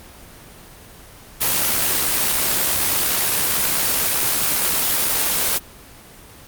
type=noise with amplitude modulation; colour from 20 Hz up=white; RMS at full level=-17 dBFS; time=1.4-5.59 s; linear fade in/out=20 ms; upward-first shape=sine; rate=69.3 Hz; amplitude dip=35%; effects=pink hiss -42 dBFS RMS until 6.47 s + Opus 24 kbps